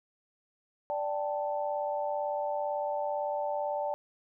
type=chord; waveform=sine; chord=D suspended fourth; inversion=none; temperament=just; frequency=587.3 / 783.1 / 881 Hz; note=D5 / G5 / A5; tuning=0 / -2 / +2 cents; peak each=-32 / -36 / -35 dBFS; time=0.9-3.94 s; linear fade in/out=0 ms; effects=none